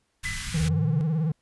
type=band-stop noise; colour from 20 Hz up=pink; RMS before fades=-33 dBFS; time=0.23-0.69 s; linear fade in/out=10 ms; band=170 to 1400 Hz; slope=24 dB/octave
type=tone with exponential decay; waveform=sine; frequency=2010 Hz; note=B6; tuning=30 cents sharp; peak=-27 dBFS; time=0.25-0.69 s; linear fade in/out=5 ms; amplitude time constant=95 ms
type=tone with vibrato; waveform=triangle; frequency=157.9 Hz; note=D#3; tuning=26 cents sharp; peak=-20 dBFS; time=0.54-1.32 s; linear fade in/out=5 ms; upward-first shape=sine; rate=18 Hz; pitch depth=110 cents each way
type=linear sweep; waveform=sine; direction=up; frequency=72.2 to 140.6 Hz; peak=-26 dBFS; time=0.6-1.01 s; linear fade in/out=0 ms
effects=pink hiss -72 dBFS RMS until 1.41 s + resampled to 24000 Hz